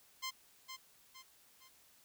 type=tone with echo; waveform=10% pulse; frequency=1046.5 Hz; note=C6; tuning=in tune; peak=-30 dBFS; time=0.22-0.31 s; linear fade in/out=20 ms; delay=460 ms; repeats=3; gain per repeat=-7 dB; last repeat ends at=1.69 s; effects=white hiss -66 dBFS RMS until 2.04 s